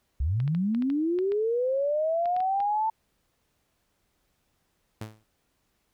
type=linear sweep; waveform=sine; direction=up; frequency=59.5 to 893 Hz; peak=-23 dBFS; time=0.2-2.9 s; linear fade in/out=5 ms
type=clicks; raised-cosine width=0.3 ms; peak=-27 dBFS; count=12; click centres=0.402 / 0.478 / 0.549 / 0.748 / 0.823 / 0.901 / 1.188 / 1.32 / 2.257 / 2.365 / 2.404 / 2.603 s
type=tone with exponential decay; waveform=sawtooth; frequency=108.6 Hz; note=A2; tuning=22 cents flat; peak=-28 dBFS; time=5.01-5.24 s; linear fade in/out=5 ms; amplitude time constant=50 ms
effects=pink hiss -73 dBFS RMS until 5.93 s